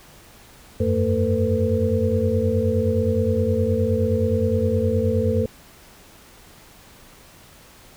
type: tone cluster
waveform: sine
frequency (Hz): 88.8 / 98.4 / 225.8 / 449.6 / 505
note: F2 / G2 / A3 / A4 / B4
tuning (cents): +29 / +7 / +45 / +37 / +39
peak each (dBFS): -24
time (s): 0.8-5.46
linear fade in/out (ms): 5
effects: pink hiss -48 dBFS RMS until 7.96 s